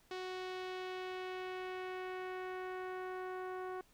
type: tone with low-pass filter sweep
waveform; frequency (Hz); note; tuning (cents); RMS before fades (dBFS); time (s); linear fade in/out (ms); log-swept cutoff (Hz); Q
sawtooth; 370; F#4; 0; -43; 0.11-3.81; 2; 4300 to 1300; 1.3
effects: pink hiss -69 dBFS RMS until 3.93 s